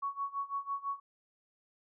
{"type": "tone with tremolo", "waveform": "sine", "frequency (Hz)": 1115, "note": "C#6", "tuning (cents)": 10, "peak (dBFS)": -31, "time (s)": [0.02, 1], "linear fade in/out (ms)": 10, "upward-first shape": "sine", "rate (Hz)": 6, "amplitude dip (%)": 90, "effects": []}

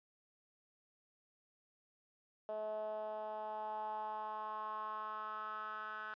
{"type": "tone with band-pass filter sweep", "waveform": "10% pulse", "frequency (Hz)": 214.8, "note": "A3", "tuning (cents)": -41, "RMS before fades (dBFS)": -43, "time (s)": [2.49, 6.14], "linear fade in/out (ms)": 0, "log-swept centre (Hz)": [610, 1500], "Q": 5, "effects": ["resampled to 11025 Hz"]}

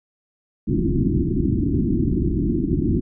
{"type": "low-pass noise", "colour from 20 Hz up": "white", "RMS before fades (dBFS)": -20, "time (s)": [0.67, 3.01], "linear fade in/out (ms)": 20, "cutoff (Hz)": 360, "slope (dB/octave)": 96, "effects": []}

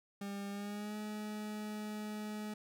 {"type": "tone with pitch glide", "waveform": "40% pulse", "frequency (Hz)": [200.3, 211.8], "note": ["G3", "G#3"], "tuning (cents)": [38, 34], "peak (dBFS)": -39, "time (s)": [0.21, 2.54], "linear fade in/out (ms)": 5, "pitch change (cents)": 96, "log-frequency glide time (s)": [0.5, 0.96], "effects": []}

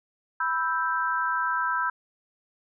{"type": "chord", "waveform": "sine", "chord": "E minor", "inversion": "second", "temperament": "equal", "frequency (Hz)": [987.8, 1318.5, 1568], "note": ["B5", "E6", "G6"], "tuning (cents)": [0, 0, 0], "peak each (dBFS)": -28, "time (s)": [0.4, 1.9], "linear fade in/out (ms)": 5, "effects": []}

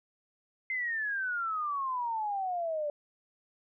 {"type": "exponential sweep", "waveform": "sine", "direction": "down", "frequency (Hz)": [2093, 579], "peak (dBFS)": -30, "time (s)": [0.7, 2.9], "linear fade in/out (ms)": 2, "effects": []}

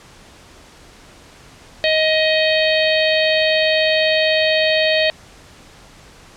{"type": "harmonic tone", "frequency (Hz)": 628, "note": "D#5", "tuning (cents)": 16, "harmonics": [1, 3, 4, 5, 6, 7], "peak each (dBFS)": [-16, -21, -22, -23, -24, -24], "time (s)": [1.84, 5.1], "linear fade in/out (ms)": 0, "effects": ["pink hiss -44 dBFS RMS until 6.36 s", "low-pass 8000 Hz 12 dB/octave"]}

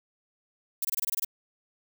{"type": "noise bursts", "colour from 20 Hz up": "violet", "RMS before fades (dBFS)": -28, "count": 9, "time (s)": [0.82, 1.248], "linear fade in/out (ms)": 5, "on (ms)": 28, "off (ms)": 22, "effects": []}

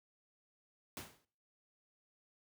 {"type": "noise with exponential decay", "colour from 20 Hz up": "pink", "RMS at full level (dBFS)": -42, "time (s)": [0.97, 1.25], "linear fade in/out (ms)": 1, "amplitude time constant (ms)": 60, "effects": ["noise-tail reverb RT60 0.6 s tail -25 dB re dry", "high-pass 80 Hz 12 dB/octave"]}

